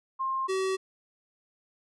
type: tone pair in turn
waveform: sine / square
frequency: 1061 / 380.4 Hz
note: C6 / F#4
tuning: +24 / +48 cents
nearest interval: octave + tritone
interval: 1776 cents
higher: first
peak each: -27 dBFS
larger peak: neither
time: 0.19-0.48 / 0.48-0.77 s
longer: neither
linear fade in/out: 20 ms
effects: resampled to 22050 Hz